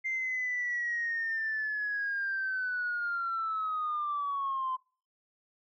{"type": "linear sweep", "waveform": "sine", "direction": "down", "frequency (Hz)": [2096, 1025], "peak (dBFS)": -29, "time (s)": [0.04, 4.77], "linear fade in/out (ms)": 20, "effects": ["noise-tail reverb RT60 0.4 s tail -24 dB re dry", "tanh soft clip ceiling -25 dBFS"]}